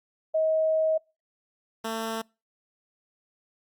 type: tone pair in turn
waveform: sine / 10% pulse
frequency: 634 / 224.2 Hz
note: D#5 / A3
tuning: +32 / +33 cents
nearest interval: octave + tritone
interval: 1799 cents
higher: first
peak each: -21 dBFS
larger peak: neither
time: 0.34-0.98 / 1.84-2.22 s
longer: first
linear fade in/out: 10 ms
effects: noise-tail reverb RT60 0.3 s tail -26 dB re dry + Opus 48 kbps